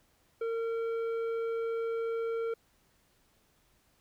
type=tone with tanh clipping; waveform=sine; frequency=457.1 Hz; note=A#4; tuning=34 cents flat; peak=-32 dBFS; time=0.41-2.54 s; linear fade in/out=5 ms; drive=9 dB; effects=pink hiss -69 dBFS RMS until 4 s